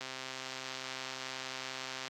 click train, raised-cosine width 0.2 ms, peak -23 dBFS, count 272, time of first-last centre 0.01-2.079 s, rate 131 Hz, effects high-pass 150 Hz 12 dB/octave + AAC 48 kbps

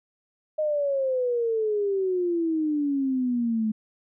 sine exponential sweep, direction down, 622.3 to 214.1 Hz, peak -22 dBFS, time 0.58-3.72 s, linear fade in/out 10 ms, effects none

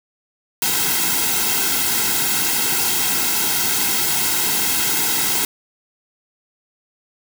white noise with comb filter, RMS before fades -19 dBFS, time 0.62-5.45 s, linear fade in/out 2 ms, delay 1.7 ms, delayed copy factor -0.9, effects none

